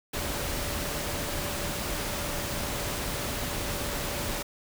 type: tone in noise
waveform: sine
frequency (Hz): 578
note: D5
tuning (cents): -28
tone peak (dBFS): -41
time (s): 0.13-4.43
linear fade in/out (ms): 10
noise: pink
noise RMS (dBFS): -32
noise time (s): 0.13-4.43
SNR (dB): -12
effects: none